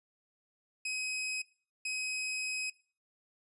sawtooth tone bursts at uneven times, 2533 Hz, D#7, 30 cents sharp, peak -30 dBFS, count 2, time 0.85-1.42 / 1.85-2.7 s, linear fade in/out 5 ms, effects noise-tail reverb RT60 0.4 s tail -20 dB re dry + resampled to 24000 Hz

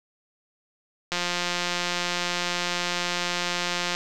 click train, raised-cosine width 0.2 ms, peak -9 dBFS, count 499, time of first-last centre 1.12-3.95 s, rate 176 Hz, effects none

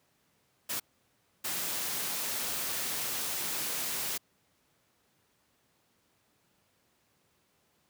white noise bursts at uneven times, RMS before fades -34 dBFS, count 2, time 0.69-0.8 / 1.44-4.18 s, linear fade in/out 10 ms, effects pink hiss -71 dBFS RMS until 7.89 s + high-pass 100 Hz 12 dB/octave

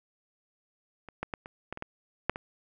clicks, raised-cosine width 0.5 ms, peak -29 / -17 / -18 / -27 / -20 / -25 / -20 / -9 / -21 dBFS, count 9, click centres 1.087 / 1.23 / 1.338 / 1.459 / 1.726 / 1.774 / 1.824 / 2.296 / 2.359 s, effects none

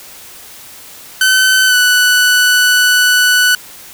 sawtooth tone with pitch glide, 1523 to 1486.5 Hz, F#6 to F#6, +50 to +8 cents, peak -4 dBFS, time 1.21-3.55 s, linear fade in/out 2 ms, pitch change -42 cents, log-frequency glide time 1.67-1.75 s, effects white hiss -35 dBFS RMS until 3.93 s

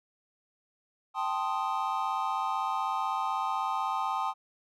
triangle chord, A half-diminished seventh, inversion third, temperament equal, 784 / 880 / 1046.5 / 1244.5 Hz, G5 / A5 / C6 / Eb6, 0 / 0 / 0 / 0 cents, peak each -32 dBFS, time 1.14-4.34 s, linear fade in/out 50 ms, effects none

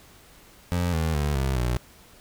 25% pulse tone with pitch steps, 88 / 80.23 / 73.15 / 66.69 / 60.8 Hz, F2 / E2 / D2 / C2 / B1, +14 / -46 / -6 / +34 / -26 cents, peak -19 dBFS, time 0.72-1.77 s, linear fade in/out 0 ms, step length 210 ms, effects pink hiss -52 dBFS RMS until 2.2 s

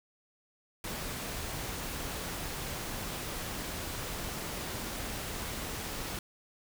pink noise, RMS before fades -38 dBFS, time 0.84-6.19 s, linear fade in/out 2 ms, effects none

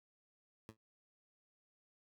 15% pulse tone with exponential decay, 110 Hz, A2, in tune, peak -40 dBFS, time 0.69-0.77 s, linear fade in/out 0 ms, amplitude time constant 17 ms, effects high-pass 60 Hz 12 dB/octave

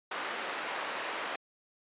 white band-pass noise, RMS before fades -37 dBFS, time 0.11-1.36 s, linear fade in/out 5 ms, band 420 to 1900 Hz, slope 12 dB/octave, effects resampled to 8000 Hz

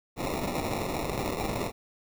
white noise with sample-and-hold, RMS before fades -31 dBFS, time 0.16-1.72 s, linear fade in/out 50 ms, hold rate 1575 Hz, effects none

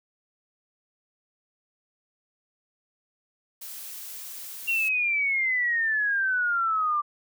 blue noise, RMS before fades -39 dBFS, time 3.61-4.89 s, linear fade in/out 10 ms
sine exponential sweep, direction down, 2770 to 1174.7 Hz, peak -22 dBFS, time 4.67-7.02 s, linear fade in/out 20 ms
effects none

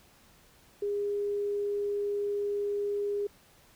sine tone, 408 Hz, G#4, 31 cents flat, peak -28 dBFS, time 0.82-3.27 s, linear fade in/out 5 ms, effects pink hiss -60 dBFS RMS until 3.75 s

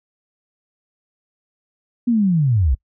sine linear sweep, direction down, 246.9 to 55.4 Hz, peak -13 dBFS, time 2.07-2.75 s, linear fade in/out 10 ms, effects noise-tail reverb RT60 0.1 s tail -25 dB re dry

